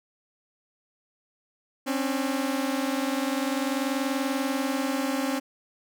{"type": "tone pair together", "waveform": "sawtooth", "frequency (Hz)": [265.5, 285.9], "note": ["C4", "D4"], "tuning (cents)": [25, -46], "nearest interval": "minor second", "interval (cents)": 129, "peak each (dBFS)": [-23, -26], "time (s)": [1.86, 5.4], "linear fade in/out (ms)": 20, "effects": []}